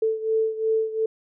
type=beating tone pair; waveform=sine; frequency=441.4 / 444.2 Hz; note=A4 / A4; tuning=+5 / +16 cents; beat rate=2.8 Hz; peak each=-22 / -26 dBFS; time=0.02-1.06 s; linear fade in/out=5 ms; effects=none